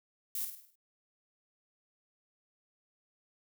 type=noise with echo; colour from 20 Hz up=violet; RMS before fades=-36 dBFS; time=0.35-0.45 s; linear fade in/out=2 ms; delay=51 ms; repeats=6; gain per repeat=-6 dB; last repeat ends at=0.756 s; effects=none